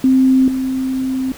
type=tone pair in turn; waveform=sine; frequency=261.6 / 261.6 Hz; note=C4 / C4; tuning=0 / 0 cents; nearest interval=unison; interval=0 cents; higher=neither; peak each=-8 / -16 dBFS; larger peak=first; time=0.04-0.48 / 0.48-1.32 s; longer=second; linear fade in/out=2 ms; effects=pink hiss -37 dBFS RMS until 1.37 s